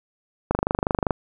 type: click train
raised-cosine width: 1 ms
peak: -6 dBFS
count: 16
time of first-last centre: 0.51-1.108 s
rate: 25.1 Hz
effects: none